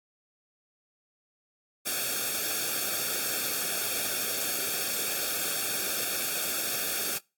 white noise with comb filter, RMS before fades -30 dBFS, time 1.85-7.19 s, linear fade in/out 20 ms, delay 1 ms, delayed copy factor -0.85, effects noise-tail reverb RT60 0.3 s tail -26 dB re dry + AAC 64 kbps

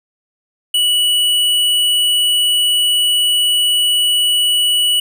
square tone, 2944 Hz, F#7, 9 cents flat, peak -12 dBFS, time 0.74-5 s, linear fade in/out 5 ms, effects none

